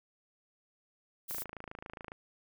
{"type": "noise", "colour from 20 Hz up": "violet", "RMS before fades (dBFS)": -39, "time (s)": [1.28, 1.44], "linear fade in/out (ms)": 20}
{"type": "click train", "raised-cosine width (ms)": 0.5, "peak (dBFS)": -28, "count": 23, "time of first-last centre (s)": [1.31, 2.119], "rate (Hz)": 27.2}
{"effects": []}